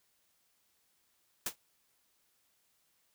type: noise with exponential decay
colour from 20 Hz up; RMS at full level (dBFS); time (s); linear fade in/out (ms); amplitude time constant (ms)
white; -29; 1.46-1.56; 5; 20
effects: white hiss -74 dBFS RMS until 3.14 s